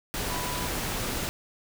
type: tone in noise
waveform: sine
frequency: 987.8 Hz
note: B5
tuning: in tune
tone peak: -36 dBFS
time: 0.3-0.67 s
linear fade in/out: 0 ms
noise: pink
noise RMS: -31 dBFS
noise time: 0.14-1.29 s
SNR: -8 dB
effects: none